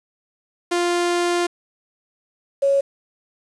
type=tone pair in turn; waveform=sawtooth / sine; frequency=349.2 / 554.3 Hz; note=F4 / C#5; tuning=0 / 0 cents; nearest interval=minor sixth; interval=800 cents; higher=second; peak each=-14 dBFS; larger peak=neither; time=0.71-1.47 / 2.62-2.81 s; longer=first; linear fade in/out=10 ms; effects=resampled to 22050 Hz + 7-bit